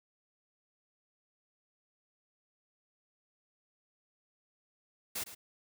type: noise with echo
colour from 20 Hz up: white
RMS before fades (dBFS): -37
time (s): 5.15-5.24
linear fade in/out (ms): 10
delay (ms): 110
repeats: 1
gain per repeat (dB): -12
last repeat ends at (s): 5.35
effects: none